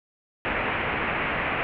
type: low-pass noise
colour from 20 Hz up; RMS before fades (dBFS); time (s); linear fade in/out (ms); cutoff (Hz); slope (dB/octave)
white; -27; 0.45-1.63; 0; 2600; 48
effects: none